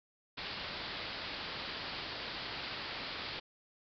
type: low-pass noise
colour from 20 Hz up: white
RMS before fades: -42 dBFS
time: 0.37-3.4 s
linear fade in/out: 10 ms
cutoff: 4900 Hz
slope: 96 dB/octave
effects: none